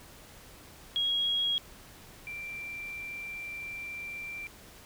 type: tone pair in turn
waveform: sine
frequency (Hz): 3298 / 2356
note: G#7 / D7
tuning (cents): -13 / +5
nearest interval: tritone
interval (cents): 582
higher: first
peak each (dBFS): -26 / -37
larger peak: first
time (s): 0.96-1.58 / 2.27-4.47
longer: second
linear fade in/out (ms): 0
effects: pink hiss -52 dBFS RMS until 4.85 s